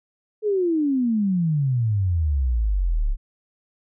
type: exponential sweep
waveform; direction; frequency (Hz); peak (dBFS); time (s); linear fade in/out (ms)
sine; down; 437.6 to 32.7; -18; 0.42-3.17; 50
effects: none